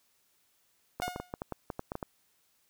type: clicks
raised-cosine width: 1 ms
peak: -21 dBFS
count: 12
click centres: 1 / 1.08 / 1.161 / 1.2 / 1.339 / 1.419 / 1.523 / 1.702 / 1.794 / 1.919 / 1.954 / 2.028 s
type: tone with exponential decay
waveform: sawtooth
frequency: 721 Hz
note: F#5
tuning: 45 cents flat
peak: -26 dBFS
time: 1.02-1.36 s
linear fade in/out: 0 ms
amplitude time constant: 72 ms
effects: white hiss -71 dBFS RMS until 2.69 s